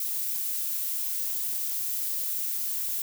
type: noise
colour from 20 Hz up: violet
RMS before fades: -30 dBFS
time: 0-3.02 s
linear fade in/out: 2 ms
effects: none